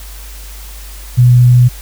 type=tone; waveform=sine; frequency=123.2 Hz; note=B2; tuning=4 cents flat; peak=-3 dBFS; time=1.17-1.69 s; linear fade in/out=20 ms; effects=added 50 Hz sine -28 dBFS peak until 1.81 s + white hiss -35 dBFS RMS until 1.81 s